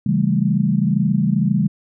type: chord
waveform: sine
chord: A dominant seventh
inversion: first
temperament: just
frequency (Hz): 137.5 / 165 / 198 / 220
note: C#3 / E3 / G3 / A3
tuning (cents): -14 / +2 / +18 / 0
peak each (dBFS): -21 / -20 / -18 / -22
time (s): 0.06-1.68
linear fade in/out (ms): 5
effects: none